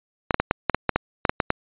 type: clicks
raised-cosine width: 0.5 ms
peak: -3 dBFS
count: 12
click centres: 0.308 / 0.344 / 0.4 / 0.511 / 0.697 / 0.746 / 0.893 / 0.96 / 1.252 / 1.295 / 1.402 / 1.504 s
effects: resampled to 8000 Hz